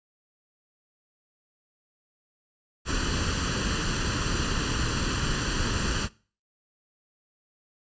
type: noise with comb filter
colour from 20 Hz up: pink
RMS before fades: -27 dBFS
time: 2.85-6.09 s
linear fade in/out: 50 ms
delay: 0.68 ms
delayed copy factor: +0.7
effects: noise-tail reverb RT60 0.4 s tail -22 dB re dry + resampled to 16000 Hz